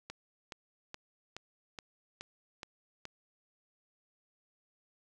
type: click train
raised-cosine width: 0.2 ms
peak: -25 dBFS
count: 8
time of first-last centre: 0.1-3.054 s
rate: 2.37 Hz
effects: none